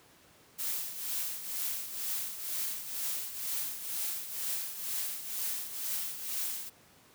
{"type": "noise with tremolo", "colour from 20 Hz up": "blue", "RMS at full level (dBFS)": -33, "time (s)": [0.58, 6.7], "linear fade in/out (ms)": 20, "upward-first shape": "triangle", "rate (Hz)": 2.1, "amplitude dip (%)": 70, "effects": ["pink hiss -60 dBFS RMS until 7.14 s", "high-pass 100 Hz 12 dB/octave"]}